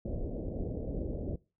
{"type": "low-pass noise", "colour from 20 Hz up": "pink", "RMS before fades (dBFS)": -36, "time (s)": [0.05, 1.36], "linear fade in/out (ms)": 5, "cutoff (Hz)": 600, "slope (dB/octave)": 48, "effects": ["noise-tail reverb RT60 0.3 s tail -22 dB re dry"]}